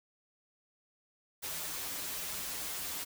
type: noise with comb filter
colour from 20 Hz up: white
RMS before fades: -39 dBFS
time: 1.42-3.05 s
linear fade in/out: 20 ms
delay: 8.8 ms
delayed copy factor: -0.95
effects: none